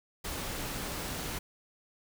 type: noise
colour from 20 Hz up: pink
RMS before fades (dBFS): -37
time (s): 0.24-1.39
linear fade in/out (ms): 10
effects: none